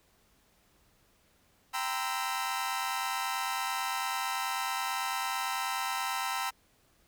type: chord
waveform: sawtooth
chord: C dominant seventh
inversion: second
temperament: equal with one note detuned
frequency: 784 / 932.3 / 1021.4 / 1318.5 Hz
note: G5 / Bb5 / C6 / E6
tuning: 0 / 0 / -42 / 0 cents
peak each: -33 dBFS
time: 1.73-6.51 s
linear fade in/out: 20 ms
effects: pink hiss -67 dBFS RMS until 7.07 s